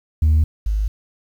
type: tone pair in turn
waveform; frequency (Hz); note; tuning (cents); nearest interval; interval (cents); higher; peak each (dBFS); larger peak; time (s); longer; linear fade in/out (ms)
sine; 77.78 / 51.91; D#2 / G#1; 0 / 0; perfect fifth; 700; first; -9 / -16; first; 0.22-0.44 / 0.66-0.88; neither; 5
effects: tanh soft clip ceiling -10 dBFS + 8-bit